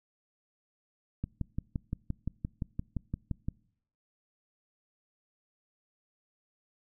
click train, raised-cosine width 5 ms, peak -20 dBFS, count 14, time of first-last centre 1.24-3.485 s, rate 5.79 Hz, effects noise-tail reverb RT60 0.7 s tail -25 dB re dry

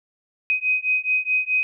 sine beating tone pair, 2511 / 2515.7 Hz, D#7 / D#7, +15 / +18 cents, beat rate 4.7 Hz, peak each -22 dBFS, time 0.5-1.63 s, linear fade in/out 0 ms, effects none

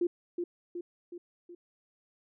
sine tone with echo, 348.9 Hz, F4, 2 cents flat, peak -25 dBFS, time 0.01-0.07 s, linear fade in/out 5 ms, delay 370 ms, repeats 4, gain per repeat -5 dB, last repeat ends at 1.55 s, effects none

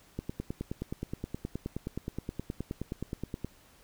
click train, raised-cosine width 3 ms, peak -21 dBFS, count 32, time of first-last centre 0.19-3.446 s, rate 9.52 Hz, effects pink hiss -60 dBFS RMS until 3.83 s

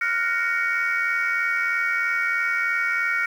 sine chord, Gb major seventh, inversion third, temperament equal with one note detuned, 1396.9 / 1480 / 1864.7 / 2247 Hz, F6 / Gb6 / Bb6 / Db7, 0 / 0 / 0 / +23 cents, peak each -24 / -28 / -26 / -24 dBFS, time 0.01-3.26 s, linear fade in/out 5 ms, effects tanh soft clip ceiling -14 dBFS + 8-bit

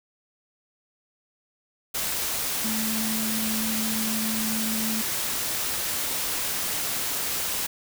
sine tone in noise, 220 Hz, A3, in tune, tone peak -28 dBFS, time 2.64-5.02 s, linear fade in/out 10 ms, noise white, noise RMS -28 dBFS, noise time 1.94-7.67 s, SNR -3 dB, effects none

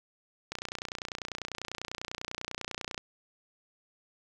click train, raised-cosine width 0.2 ms, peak -18 dBFS, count 75, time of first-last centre 0.52-2.978 s, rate 30.1 Hz, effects none

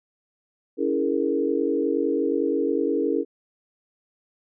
sine chord, A# half-diminished seventh, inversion first, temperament equal with one note detuned, 281.2 / 329.6 / 415.3 / 466.2 Hz, C#4 / E4 / G#4 / A#4, +25 / 0 / 0 / 0 cents, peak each -26 dBFS, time 0.77-3.25 s, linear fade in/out 50 ms, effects none

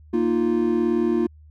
triangle chord, Bb suspended fourth, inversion none, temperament equal, 233.1 / 311.1 / 349.2 Hz, Bb3 / Eb4 / F4, 0 / 0 / 0 cents, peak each -21 / -23 / -19 dBFS, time 0.13-1.27 s, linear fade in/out 10 ms, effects added 76 Hz sine -45 dBFS peak until 1.5 s

